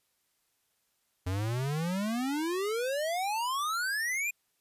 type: exponential sweep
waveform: square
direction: up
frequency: 89 to 2489 Hz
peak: -30 dBFS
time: 1.26-4.31 s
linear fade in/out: 10 ms
effects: white hiss -75 dBFS RMS until 4.6 s + resampled to 32000 Hz